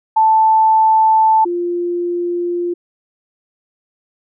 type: tone pair in turn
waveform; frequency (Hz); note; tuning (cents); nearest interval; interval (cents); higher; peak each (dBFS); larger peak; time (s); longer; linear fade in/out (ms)
sine; 880 / 349.2; A5 / F4; 0 / 0; octave + major third; 1600; first; -8 / -16; first; 0.16-1.45 / 1.45-2.74; neither; 10
effects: none